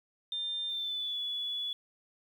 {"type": "tone with pitch glide", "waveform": "triangle", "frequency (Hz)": [3600, 3418], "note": ["A7", "G#7"], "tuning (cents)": [39, 49], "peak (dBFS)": -29, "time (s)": [0.32, 1.73], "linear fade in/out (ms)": 2, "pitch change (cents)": -90, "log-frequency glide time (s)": [0.69, 1.18], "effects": ["tanh soft clip ceiling -31 dBFS", "10-bit"]}